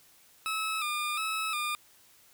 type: tone with vibrato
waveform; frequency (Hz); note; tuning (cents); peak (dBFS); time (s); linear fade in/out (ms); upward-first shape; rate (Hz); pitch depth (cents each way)
20% pulse; 1251; D#6; +9; -25; 0.46-1.75; 0; square; 1.4; 61
effects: white hiss -60 dBFS RMS until 2.33 s